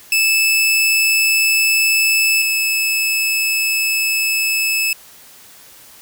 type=tone pair in turn; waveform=sawtooth; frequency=2621 / 2610 Hz; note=E7 / E7; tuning=-11 / -18 cents; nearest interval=unison; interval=7 cents; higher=first; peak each=-9 / -12 dBFS; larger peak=first; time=0.12-2.42 / 2.42-4.93 s; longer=second; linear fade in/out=2 ms; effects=white hiss -43 dBFS RMS until 6.01 s